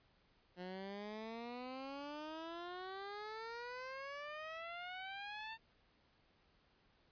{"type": "exponential sweep", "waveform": "15% pulse", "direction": "up", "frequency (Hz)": [177.5, 907], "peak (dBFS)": -39, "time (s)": [0.56, 5.58], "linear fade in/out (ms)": 50, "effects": ["pink hiss -73 dBFS RMS until 7.11 s", "resampled to 11025 Hz"]}